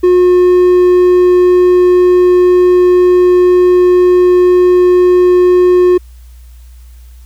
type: tone with hard clipping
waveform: triangle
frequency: 360.2 Hz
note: F#4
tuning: 46 cents flat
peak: -5 dBFS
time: 0.03-5.98 s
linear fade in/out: 10 ms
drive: 6 dB
effects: added 60 Hz sine -32 dBFS peak until 7.25 s + white hiss -50 dBFS RMS until 7.25 s